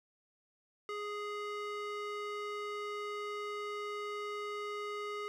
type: tone with band-pass filter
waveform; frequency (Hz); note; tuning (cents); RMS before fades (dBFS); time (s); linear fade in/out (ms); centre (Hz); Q
square; 415.3; G#4; 0; -40; 0.89-5.28; 0; 1400; 0.78
effects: none